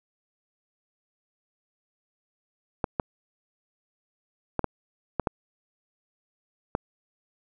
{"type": "clicks", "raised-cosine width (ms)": 1, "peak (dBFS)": -10, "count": 7, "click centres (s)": [2.842, 2.998, 4.593, 4.643, 5.197, 5.272, 6.751], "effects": []}